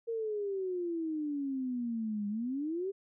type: exponential two-way sweep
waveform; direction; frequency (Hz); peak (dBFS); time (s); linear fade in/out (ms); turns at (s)
sine; down then up; 466.2 to 202.1 to 403; -32; 0.07-2.92; 20; 2.28
effects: none